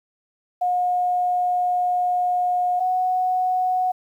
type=tone pair in turn; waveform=sine; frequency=720 / 736.8 Hz; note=F#5 / F#5; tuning=-47 / -7 cents; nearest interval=unison; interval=40 cents; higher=second; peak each=-18 dBFS; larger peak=neither; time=0.61-2.8 / 2.8-3.92 s; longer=first; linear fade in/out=10 ms; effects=9-bit